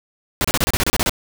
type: noise bursts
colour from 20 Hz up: pink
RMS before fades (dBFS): -18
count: 11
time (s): 0.41-1.095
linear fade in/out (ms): 0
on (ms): 35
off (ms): 30
effects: none